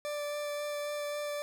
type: tone with vibrato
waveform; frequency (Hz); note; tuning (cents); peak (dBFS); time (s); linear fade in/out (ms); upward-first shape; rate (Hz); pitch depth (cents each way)
40% pulse; 587.3; D5; 0; -33; 0.05-1.42; 0; sine; 3.7; 9
effects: none